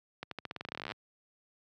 accelerating click train, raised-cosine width 0.3 ms, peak -22 dBFS, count 22, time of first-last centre 0.23-0.919 s, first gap 83 ms, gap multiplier 0.89, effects high-pass 100 Hz 12 dB/octave

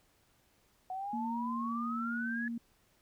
sine exponential sweep, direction up, 736 to 1718 Hz, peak -36 dBFS, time 0.9-2.48 s, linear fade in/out 2 ms
sine tone, 233.1 Hz, A#3, in tune, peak -35 dBFS, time 1.13-2.58 s, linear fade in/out 5 ms
effects pink hiss -70 dBFS RMS until 3.01 s

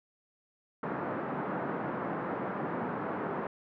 pink band-pass noise, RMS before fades -35 dBFS, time 0.83-3.47 s, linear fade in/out 2 ms, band 160 to 1500 Hz, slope 24 dB/octave, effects none

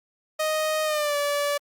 sawtooth tone with pitch glide, 622.3 to 577.3 Hz, D#5 to D5, 0 to -30 cents, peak -19 dBFS, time 0.39-1.58 s, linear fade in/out 10 ms, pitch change -130 cents, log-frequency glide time 0.84-1.16 s, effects Opus 48 kbps

